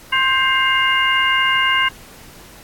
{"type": "harmonic tone with a mistuned harmonic", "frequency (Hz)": 527, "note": "C5", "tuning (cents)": 12, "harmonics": [2, 3, 4, 5], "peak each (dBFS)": [-19, -19, -19, -19], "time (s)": [0.12, 1.89], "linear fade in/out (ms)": 10, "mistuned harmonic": 5, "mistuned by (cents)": 120, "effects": ["pink hiss -42 dBFS RMS until 2.63 s", "AAC 64 kbps"]}